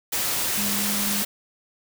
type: tone in noise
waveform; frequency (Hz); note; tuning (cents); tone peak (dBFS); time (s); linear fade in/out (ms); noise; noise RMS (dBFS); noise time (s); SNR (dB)
sine; 203.9; G#3; -32; -29; 0.57-1.23; 10; white; -25; 0.12-1.25; -7
effects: none